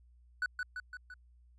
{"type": "tone with echo", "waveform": "triangle", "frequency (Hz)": 1486, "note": "F#6", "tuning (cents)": 7, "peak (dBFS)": -28, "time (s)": [0.42, 0.46], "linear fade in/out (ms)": 2, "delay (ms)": 170, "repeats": 4, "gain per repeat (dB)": -4, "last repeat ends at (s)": 1.14, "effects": ["added 60 Hz sine -59 dBFS peak until 1.58 s", "resampled to 22050 Hz"]}